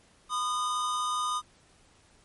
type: tone pair together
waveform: square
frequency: 1007 / 1228.2 Hz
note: B5 / D#6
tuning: +33 / -23 cents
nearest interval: minor third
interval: 344 cents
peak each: -36 / -29 dBFS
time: 0.29-1.42 s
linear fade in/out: 50 ms
effects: pink hiss -61 dBFS RMS until 2.24 s + MP3 48 kbps